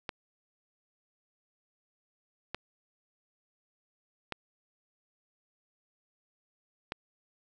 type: clicks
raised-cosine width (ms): 0.3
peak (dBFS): -18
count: 4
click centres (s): 0.092 / 2.546 / 4.323 / 6.921
effects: none